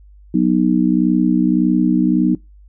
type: chord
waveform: sine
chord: B major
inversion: second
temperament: just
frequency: 185.21 / 246.9 / 308.7 Hz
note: F#3 / B3 / D#4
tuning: +2 / 0 / -14 cents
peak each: -16 dBFS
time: 0.34-2.35 s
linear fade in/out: 5 ms
effects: noise-tail reverb RT60 0.2 s tail -23 dB re dry + added 50 Hz sine -41 dBFS peak until 2.68 s